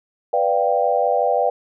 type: chord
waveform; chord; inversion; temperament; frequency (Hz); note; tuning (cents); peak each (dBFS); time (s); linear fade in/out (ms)
sine; G dominant seventh; first; equal; 493.9 / 587.3 / 698.5 / 784; B4 / D5 / F5 / G5; 0 / 0 / 0 / 0; -21; 0.33-1.5; 5
effects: none